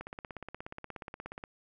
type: click train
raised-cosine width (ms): 0.5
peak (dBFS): -26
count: 25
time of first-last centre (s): 0.01-1.439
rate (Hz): 16.8
effects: none